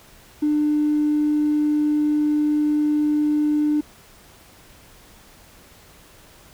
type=tone; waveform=triangle; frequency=299.2 Hz; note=D4; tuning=32 cents sharp; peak=-13 dBFS; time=0.42-3.81 s; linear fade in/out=10 ms; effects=tanh soft clip ceiling -14 dBFS + pink hiss -49 dBFS RMS until 6.53 s